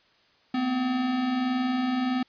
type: tone pair together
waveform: square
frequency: 233.1 / 254.6 Hz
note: A#3 / C4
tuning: 0 / -47 cents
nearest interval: major second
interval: 153 cents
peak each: -36 / -25 dBFS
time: 0.54-2.23 s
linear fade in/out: 5 ms
effects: white hiss -62 dBFS RMS until 2.28 s + resampled to 11025 Hz